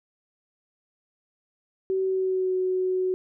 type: tone with pitch glide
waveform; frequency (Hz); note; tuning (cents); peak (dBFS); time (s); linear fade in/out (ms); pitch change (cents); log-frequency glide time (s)
sine; 380.2 to 370.9; F#4 to F#4; +47 to +4; -22; 1.9-3.14; 0; -43; 2.02-2.55
effects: none